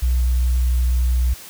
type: tone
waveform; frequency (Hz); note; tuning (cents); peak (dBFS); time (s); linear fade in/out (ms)
sine; 61.74; B1; 0; -13; 0.02-1.34; 10
effects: tanh soft clip ceiling -12 dBFS + white hiss -39 dBFS RMS until 1.49 s